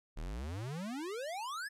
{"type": "exponential sweep", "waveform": "square", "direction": "up", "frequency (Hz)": [34.75, 1778], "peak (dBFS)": -39, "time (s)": [0.16, 1.69], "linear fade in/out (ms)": 20, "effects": ["low-pass 11000 Hz 12 dB/octave"]}